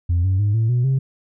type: tone with pitch steps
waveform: sine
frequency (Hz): 86.7 / 94.55 / 103.1 / 112.44 / 122.61 / 133.71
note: F2 / F#2 / G#2 / A2 / B2 / C3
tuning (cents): -12 / +38 / -12 / +38 / -12 / +38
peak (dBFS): -13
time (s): 0.09-0.99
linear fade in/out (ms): 10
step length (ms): 150
effects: tanh soft clip ceiling -13 dBFS